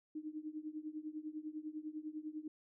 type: tone with tremolo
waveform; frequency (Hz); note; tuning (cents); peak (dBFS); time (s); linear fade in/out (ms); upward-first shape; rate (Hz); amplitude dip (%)
sine; 307.9; D#4; -18; -38; 0.15-2.48; 5; triangle; 10; 95
effects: none